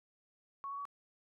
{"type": "tone with pitch steps", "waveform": "sine", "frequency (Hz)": [1108.7, 1120.3, 1132], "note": ["C#6", "C#6", "C#6"], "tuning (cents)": [0, 18, 36], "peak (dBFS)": -39, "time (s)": [0.64, 0.853], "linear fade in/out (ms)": 0, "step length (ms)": 71, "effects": []}